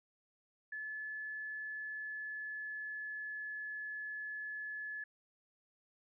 sine tone with pitch glide, 1724 to 1714.1 Hz, A6 to A6, -36 to -46 cents, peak -40 dBFS, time 0.72-5.04 s, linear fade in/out 5 ms, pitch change -10 cents, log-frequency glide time 1.62-3.55 s, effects none

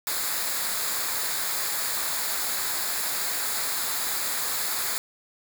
white noise with comb filter, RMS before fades -28 dBFS, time 0.07-4.98 s, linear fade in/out 0 ms, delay 0.34 ms, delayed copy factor -0.6, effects none

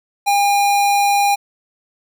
square tone, 808 Hz, G#5, 48 cents flat, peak -13 dBFS, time 0.26-1.36 s, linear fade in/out 20 ms, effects none

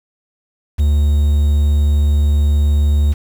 triangle tone with quantisation, 73.42 Hz, D2, in tune, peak -8 dBFS, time 0.78-3.14 s, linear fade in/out 20 ms, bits 6, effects none

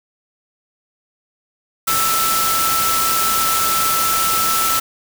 sine tone in noise, 1323 Hz, E6, 6 cents sharp, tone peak -18 dBFS, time 1.87-4.8 s, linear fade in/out 10 ms, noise white, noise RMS -19 dBFS, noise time 1.87-4.8 s, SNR -2 dB, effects none

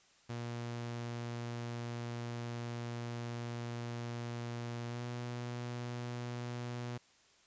sawtooth tone with pitch glide, 118.7 to 121.19 Hz, A#2 to B2, +32 to -32 cents, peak -35 dBFS, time 0.29-6.98 s, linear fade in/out 10 ms, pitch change +36 cents, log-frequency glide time 4.87-5.02 s, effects white hiss -66 dBFS RMS until 7.46 s + resampled to 16000 Hz

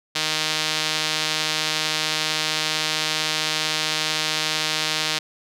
sawtooth tone with band-pass filter, 155.56 Hz, D#3, in tune, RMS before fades -24 dBFS, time 0.15-5.19 s, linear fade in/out 10 ms, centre 4100 Hz, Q 1.4, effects none

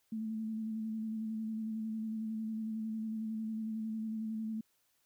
sine tone with vibrato, 220 Hz, A3, in tune, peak -35 dBFS, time 0.12-4.61 s, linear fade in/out 5 ms, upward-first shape square, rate 11 Hz, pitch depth 20 cents each way, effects white hiss -75 dBFS RMS until 5.05 s

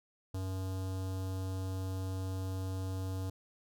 square tone with notch filter, 94.4 Hz, F#2, 35 cents sharp, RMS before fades -37 dBFS, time 0.34-3.3 s, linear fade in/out 5 ms, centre 2100 Hz, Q 0.75, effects none

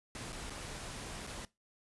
pink noise with dropouts, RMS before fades -44 dBFS, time 0.15-1.45 s, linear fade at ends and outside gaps 1 ms, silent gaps 0.323-0.328 / 0.498-0.504 / 1.267-1.272 s, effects noise-tail reverb RT60 0.2 s tail -19 dB re dry + resampled to 24000 Hz

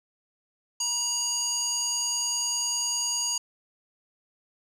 square tone with band-pass filter, 955 Hz, A#5, 42 cents sharp, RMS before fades -28 dBFS, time 0.8-3.38 s, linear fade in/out 5 ms, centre 6200 Hz, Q 6.4, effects none

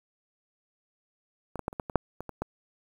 clicks, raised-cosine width 1 ms, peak -21 / -19 / -14 / -28 / -17 / -22 / -6 / -22 / -23 / -16 dBFS, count 10, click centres 1.557 / 1.593 / 1.681 / 1.729 / 1.798 / 1.898 / 1.957 / 2.206 / 2.293 / 2.42 s, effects 8-bit

